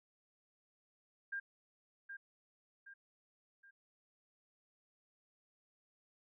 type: tone with echo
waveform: sine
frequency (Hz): 1601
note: G6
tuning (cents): +36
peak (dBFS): -38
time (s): 1.32-1.4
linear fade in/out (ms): 10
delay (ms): 770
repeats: 3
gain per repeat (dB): -7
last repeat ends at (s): 3.71
effects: none